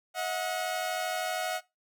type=tone pair together; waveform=sawtooth; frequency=637 / 729.7 Hz; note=D#5 / F#5; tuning=+41 / -24 cents; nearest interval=major second; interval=235 cents; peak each=-31 / -28 dBFS; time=0.14-1.61 s; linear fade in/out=50 ms; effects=noise-tail reverb RT60 0.2 s tail -18 dB re dry